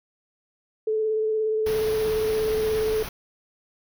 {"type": "tone with vibrato", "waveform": "sine", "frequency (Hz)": 435.3, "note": "A4", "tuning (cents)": -19, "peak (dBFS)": -21, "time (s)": [0.87, 3.03], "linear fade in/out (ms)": 5, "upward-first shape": "sine", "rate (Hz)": 17, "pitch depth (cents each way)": 17}
{"type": "band-stop noise", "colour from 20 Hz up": "pink", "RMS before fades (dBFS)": -34, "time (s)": [1.66, 3.09], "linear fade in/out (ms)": 5, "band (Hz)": [6200, 9300], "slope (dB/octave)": 96}
{"effects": []}